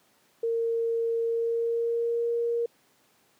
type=tone with pitch glide; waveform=sine; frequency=460 to 468.9 Hz; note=A#4 to A#4; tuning=-23 to +10 cents; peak=-24 dBFS; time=0.43-2.66 s; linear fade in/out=5 ms; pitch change=+33 cents; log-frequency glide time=1.22-2.29 s; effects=pink hiss -64 dBFS RMS until 3.39 s + high-pass 200 Hz 12 dB/octave